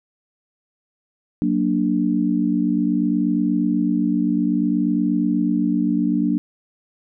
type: chord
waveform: sine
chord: Gb augmented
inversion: none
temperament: equal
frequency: 185 / 233.1 / 293.7 Hz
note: Gb3 / Bb3 / D4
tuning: 0 / 0 / 0 cents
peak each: -22 / -21 / -20 dBFS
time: 1.42-6.38 s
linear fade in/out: 0 ms
effects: none